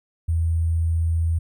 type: tone with sample-and-hold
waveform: sine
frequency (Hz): 82.41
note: E2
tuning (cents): 0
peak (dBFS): -18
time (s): 0.28-1.39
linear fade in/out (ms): 10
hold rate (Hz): 8820
effects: none